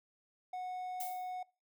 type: tone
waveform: triangle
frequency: 734 Hz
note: F#5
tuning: 14 cents flat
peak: -36 dBFS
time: 0.53-1.43 s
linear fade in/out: 5 ms
type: noise with exponential decay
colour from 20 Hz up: violet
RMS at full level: -39 dBFS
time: 1-1.35 s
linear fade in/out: 5 ms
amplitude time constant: 75 ms
effects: noise-tail reverb RT60 0.3 s tail -23 dB re dry